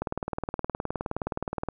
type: click train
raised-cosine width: 1 ms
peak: -15 dBFS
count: 33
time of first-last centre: 0.02-1.687 s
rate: 19.2 Hz
effects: none